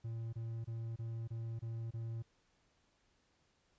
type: tone bursts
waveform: triangle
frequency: 114.3 Hz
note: A#2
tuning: 34 cents flat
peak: -37 dBFS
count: 7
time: 0.04-2.226 s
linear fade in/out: 10 ms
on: 290 ms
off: 26 ms
effects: pink hiss -75 dBFS RMS until 3.78 s + resampled to 16000 Hz